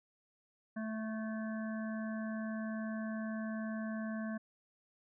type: harmonic tone with a mistuned harmonic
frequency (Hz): 219.7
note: A3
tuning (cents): -2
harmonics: 1 / 3 / 5 / 7 / 8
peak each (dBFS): -37 / -46 / -52 / -50 / -52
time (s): 0.76-4.38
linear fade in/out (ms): 10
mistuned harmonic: 8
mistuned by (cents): -29
effects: none